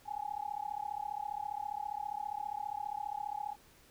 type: tone with amplitude modulation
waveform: sine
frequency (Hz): 830.6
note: G#5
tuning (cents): 0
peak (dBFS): -32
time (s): 0.05-3.56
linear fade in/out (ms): 50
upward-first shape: sine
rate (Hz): 34.9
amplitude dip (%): 100
effects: pink hiss -62 dBFS RMS until 3.9 s